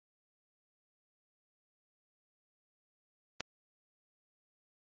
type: click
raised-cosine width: 0.2 ms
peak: -17 dBFS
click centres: 3.406 s
effects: MP3 32 kbps